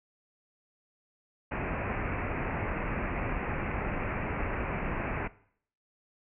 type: low-pass noise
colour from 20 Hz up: pink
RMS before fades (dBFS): -33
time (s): 1.51-5.28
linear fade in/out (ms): 10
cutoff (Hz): 2600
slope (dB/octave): 96
effects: noise-tail reverb RT60 0.6 s tail -19 dB re dry